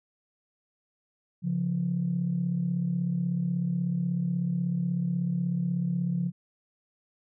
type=tone pair together; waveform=sine; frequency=139.77 / 176.1 Hz; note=C#3 / F3; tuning=+15 / +15 cents; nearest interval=major third; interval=400 cents; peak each=-30 / -26 dBFS; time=1.42-6.32 s; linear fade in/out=50 ms; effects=tanh soft clip ceiling -18 dBFS